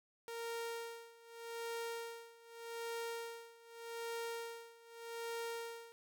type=tone with tremolo; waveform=sawtooth; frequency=463.4 Hz; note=A#4; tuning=10 cents flat; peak=-36 dBFS; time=0.28-5.92 s; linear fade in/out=0 ms; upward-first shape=sine; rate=0.83 Hz; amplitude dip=90%; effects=none